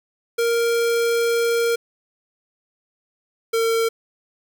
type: tone pair in turn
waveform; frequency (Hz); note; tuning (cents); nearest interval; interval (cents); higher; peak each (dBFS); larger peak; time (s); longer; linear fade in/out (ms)
square; 466.4 / 455.2; A#4 / A#4; +1 / -41; unison; 42; first; -18 / -18; neither; 0.38-1.76 / 3.53-3.89; first; 10
effects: 8-bit